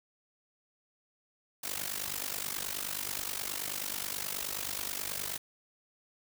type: noise with amplitude modulation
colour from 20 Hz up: white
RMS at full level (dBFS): -33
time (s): 1.63-5.38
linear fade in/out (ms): 10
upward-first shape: sine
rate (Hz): 49.4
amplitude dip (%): 85
effects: none